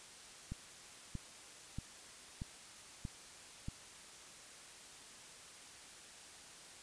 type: click train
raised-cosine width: 5 ms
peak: -29 dBFS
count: 6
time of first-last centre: 0.52-3.685 s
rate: 1.58 Hz
effects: white hiss -55 dBFS RMS until 6.82 s + resampled to 22050 Hz